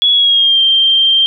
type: tone with pitch glide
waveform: sine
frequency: 3370 to 3163 Hz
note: G#7 to G7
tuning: +25 to +15 cents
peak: -7 dBFS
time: 0.02-1.26 s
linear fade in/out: 0 ms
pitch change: -110 cents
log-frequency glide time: 0.12-0.6 s
effects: none